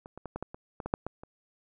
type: clicks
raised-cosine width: 1 ms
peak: -30 / -29 / -24 / -21 / -21 / -27 / -23 / -21 / -11 / -20 / -30 dBFS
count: 11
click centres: 0.059 / 0.176 / 0.257 / 0.36 / 0.426 / 0.545 / 0.802 / 0.86 / 0.939 / 1.066 / 1.235 s
effects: none